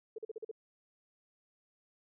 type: tone bursts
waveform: sine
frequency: 440.8 Hz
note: A4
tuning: 3 cents sharp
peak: -38 dBFS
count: 6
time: 0.16-0.514 s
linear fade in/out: 5 ms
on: 24 ms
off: 42 ms
effects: none